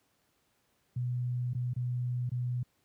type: tone with dropouts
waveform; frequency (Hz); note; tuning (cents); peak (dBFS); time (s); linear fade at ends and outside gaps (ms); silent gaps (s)
sine; 123.47; B2; 0; -29; 0.96-2.63; 5; 1.533-1.548 / 1.734-1.762 / 2.293-2.316
effects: pink hiss -73 dBFS RMS until 2.84 s + high-pass 80 Hz 12 dB/octave